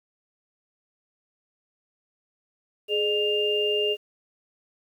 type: tone cluster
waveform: sine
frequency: 419.3 / 603 / 2801 Hz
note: G#4 / D5 / F7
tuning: +17 / +46 / +4 cents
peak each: -24 / -33 / -25 dBFS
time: 2.88-3.97 s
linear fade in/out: 50 ms
effects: 9-bit